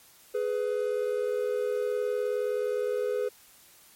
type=tone pair together; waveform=triangle; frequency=419.7 / 499.1 Hz; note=G#4 / B4; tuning=+18 / +18 cents; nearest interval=minor third; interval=300 cents; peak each=-27 dBFS; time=0.34-3.29 s; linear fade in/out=10 ms; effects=white hiss -56 dBFS RMS until 3.95 s + MP3 64 kbps